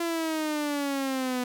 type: exponential sweep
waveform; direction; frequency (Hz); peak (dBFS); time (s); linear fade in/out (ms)
sawtooth; down; 340.9 to 247.2; -23; 0-1.44; 5
effects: none